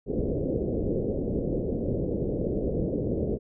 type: low-pass noise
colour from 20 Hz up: white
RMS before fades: -28 dBFS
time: 0.06-3.39 s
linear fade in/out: 50 ms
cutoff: 520 Hz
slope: 48 dB/octave
effects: none